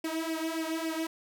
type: tone with flanger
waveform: sawtooth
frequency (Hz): 323.1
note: E4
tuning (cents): -35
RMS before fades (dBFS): -33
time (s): 0.04-1.07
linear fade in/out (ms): 5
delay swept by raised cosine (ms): 0.37 to 2.77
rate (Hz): 3.6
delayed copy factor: +0.75
effects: none